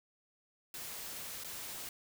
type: noise with dropouts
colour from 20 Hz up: white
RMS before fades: -44 dBFS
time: 0.74-1.89 s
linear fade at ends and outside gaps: 1 ms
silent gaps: 1.437-1.445 s
effects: none